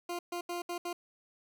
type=tone bursts at uneven times; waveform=20% pulse; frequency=349.2 Hz; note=F4; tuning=in tune; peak=-30 dBFS; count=5; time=0.09-0.19 / 0.32-0.41 / 0.49-0.62 / 0.69-0.78 / 0.85-0.93 s; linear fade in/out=5 ms; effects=none